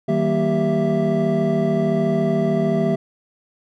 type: tone cluster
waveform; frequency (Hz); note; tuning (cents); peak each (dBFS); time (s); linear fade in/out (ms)
triangle; 158.1 / 191.8 / 233.1 / 391.9 / 661; D#3 / G3 / A#3 / G4 / E5; +28 / -37 / 0 / 0 / +5; -21; 0.08-2.96; 10
effects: none